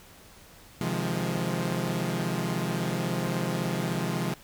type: chord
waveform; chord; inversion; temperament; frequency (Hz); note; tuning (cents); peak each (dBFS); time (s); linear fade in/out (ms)
sawtooth; F minor seventh; second; equal with one note detuned; 130.81 / 158.19 / 174.61 / 207.7; C3 / Eb3 / F3 / Ab3; 0 / +29 / 0 / 0; -29 / -30 / -27 / -30; 0.81-4.34; 2
effects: pink hiss -52 dBFS RMS until 4.43 s